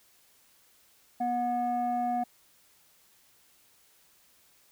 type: tone pair together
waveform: sine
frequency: 242.8 / 727.6 Hz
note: B3 / F#5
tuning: -29 / -29 cents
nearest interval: octave + perfect fifth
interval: 1900 cents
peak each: -31 / -26 dBFS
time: 1.2-2.24 s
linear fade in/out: 10 ms
effects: tanh soft clip ceiling -23 dBFS + white hiss -63 dBFS RMS until 4.71 s